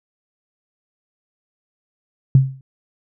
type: tone with exponential decay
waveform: sine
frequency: 133.3 Hz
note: C3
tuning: 33 cents sharp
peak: -4 dBFS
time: 2.35-2.61 s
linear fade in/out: 2 ms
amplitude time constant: 56 ms
effects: none